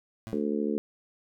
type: tone with exponential decay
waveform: 25% pulse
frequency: 111.3 Hz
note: A2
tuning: 20 cents sharp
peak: -32 dBFS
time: 0.27-0.53 s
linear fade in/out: 0 ms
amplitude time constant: 55 ms
type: harmonic tone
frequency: 73.42 Hz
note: D2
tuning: in tune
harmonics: 3 / 4 / 5 / 6 / 7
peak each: -30 / -32 / -34 / -32 / -41 dBFS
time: 0.33-0.78 s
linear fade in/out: 0 ms
effects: none